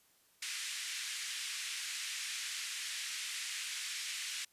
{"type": "band-pass noise", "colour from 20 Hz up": "pink", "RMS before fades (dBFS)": -41, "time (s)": [0.42, 4.45], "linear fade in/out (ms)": 5, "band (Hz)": [1900, 9400], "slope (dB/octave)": 24, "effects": ["white hiss -69 dBFS RMS until 4.52 s", "resampled to 32000 Hz"]}